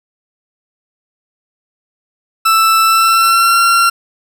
40% pulse tone with pitch glide, 1323 to 1369.7 Hz, E6 to F6, +6 to -34 cents, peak -7 dBFS, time 2.45-3.9 s, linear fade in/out 10 ms, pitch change +60 cents, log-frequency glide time 2.82-3.59 s, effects none

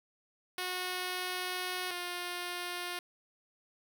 5% pulse tone pair in turn, 364.8 / 354.2 Hz, F#4 / F4, -24 / +24 cents, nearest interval minor second, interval 52 cents, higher first, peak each -23 / -25 dBFS, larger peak first, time 0.58-1.91 / 1.91-2.99 s, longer first, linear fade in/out 2 ms, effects none

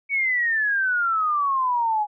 sine exponential sweep, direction down, 2260 to 824 Hz, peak -19 dBFS, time 0.09-2.07 s, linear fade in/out 50 ms, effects none

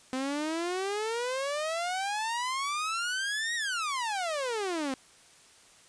sawtooth exponential two-way sweep, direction up then down, 255.2 to 1912 to 255.2 Hz, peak -26 dBFS, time 0.13-4.94 s, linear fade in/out 0 ms, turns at 3.55 s, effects white hiss -57 dBFS RMS until 5.88 s + resampled to 22050 Hz

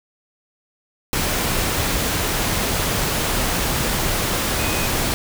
sine tone in noise, 2500 Hz, D#7, 8 cents sharp, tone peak -29 dBFS, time 4.59-4.86 s, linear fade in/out 0 ms, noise pink, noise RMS -21 dBFS, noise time 1.13-5.14 s, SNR -11 dB, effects none

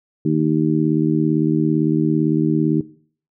harmonic tone, 77.78 Hz, D#2, in tune, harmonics 2 / 3 / 4 / 5, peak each -19 / -21 / -19 / -25 dBFS, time 0.25-2.81 s, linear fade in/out 5 ms, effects noise-tail reverb RT60 0.5 s tail -17 dB re dry

